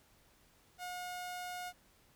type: tone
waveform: sawtooth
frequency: 720 Hz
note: F#5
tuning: 47 cents flat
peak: -37 dBFS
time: 0.78-1.73 s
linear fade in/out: 50 ms
effects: pink hiss -67 dBFS RMS until 2.15 s